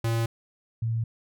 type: tone pair in turn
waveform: square / sine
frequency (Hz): 114.7 / 113.91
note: A#2 / A#2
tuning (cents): -28 / -40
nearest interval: unison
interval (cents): 12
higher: first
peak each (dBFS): -24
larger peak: neither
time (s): 0.04-0.26 / 0.82-1.04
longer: neither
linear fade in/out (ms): 5
effects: none